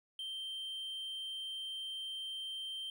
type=tone; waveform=triangle; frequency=3136 Hz; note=G7; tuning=in tune; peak=-38 dBFS; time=0.19-2.9 s; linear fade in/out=2 ms; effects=none